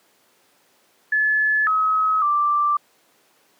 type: tone with pitch steps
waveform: sine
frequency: 1722 / 1277 / 1176 Hz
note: A6 / D#6 / D6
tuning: -38 / +45 / +2 cents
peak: -16 dBFS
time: 1.12-2.77 s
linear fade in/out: 5 ms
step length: 550 ms
effects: pink hiss -59 dBFS RMS until 3.59 s + high-pass 300 Hz 12 dB/octave